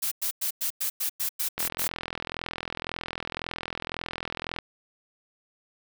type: noise bursts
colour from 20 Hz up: blue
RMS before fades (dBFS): -28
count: 10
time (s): 0.02-1.88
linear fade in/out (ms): 10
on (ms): 96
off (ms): 100
type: click train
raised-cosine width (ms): 0.3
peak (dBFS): -15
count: 127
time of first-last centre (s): 1.58-4.587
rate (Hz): 41.9
effects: none